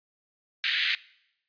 pink band-pass noise, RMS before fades -27 dBFS, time 0.64-0.95 s, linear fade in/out 0 ms, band 1700 to 4200 Hz, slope 48 dB/octave, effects noise-tail reverb RT60 0.8 s tail -22 dB re dry + resampled to 11025 Hz

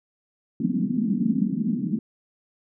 white band-pass noise, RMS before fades -24 dBFS, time 0.6-1.99 s, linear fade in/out 5 ms, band 180 to 250 Hz, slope 48 dB/octave, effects none

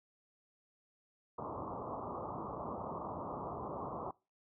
white low-pass noise, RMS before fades -42 dBFS, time 1.38-4.11 s, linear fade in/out 5 ms, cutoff 1200 Hz, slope 96 dB/octave, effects noise-tail reverb RT60 0.3 s tail -24 dB re dry + high-pass 80 Hz 12 dB/octave

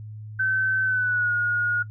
sine tone with pitch glide, 1534 to 1439.6 Hz, G6 to F#6, -38 to -48 cents, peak -20 dBFS, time 0.39-1.83 s, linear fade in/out 10 ms, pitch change -110 cents, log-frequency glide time 0.83-1.33 s, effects noise-tail reverb RT60 0.1 s tail -21 dB re dry + added 107 Hz sine -35 dBFS peak until 1.9 s

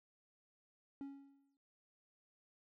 triangle tone with exponential decay, 277.2 Hz, C#4, in tune, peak -40 dBFS, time 1.01-1.57 s, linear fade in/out 1 ms, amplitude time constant 120 ms, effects none

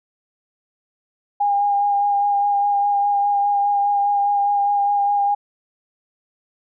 sine tone with vibrato, 811 Hz, G#5, 41 cents flat, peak -15 dBFS, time 1.4-5.35 s, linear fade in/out 10 ms, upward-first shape sine, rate 4.9 Hz, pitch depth 16 cents each way, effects none

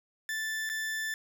40% pulse tone with dropouts, 1760 Hz, A6, in tune, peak -31 dBFS, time 0.29-1.14 s, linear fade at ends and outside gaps 1 ms, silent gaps 0.692-0.698 s, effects none

